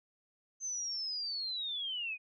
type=linear sweep; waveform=sine; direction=down; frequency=6272 to 2440 Hz; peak=-35 dBFS; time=0.6-2.18 s; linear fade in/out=50 ms; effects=none